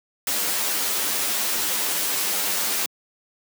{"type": "noise with comb filter", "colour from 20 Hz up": "white", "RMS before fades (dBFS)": -24, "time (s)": [0.27, 2.86], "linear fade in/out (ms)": 2, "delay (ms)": 10, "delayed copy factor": 0.6, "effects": ["high-pass 200 Hz 12 dB/octave"]}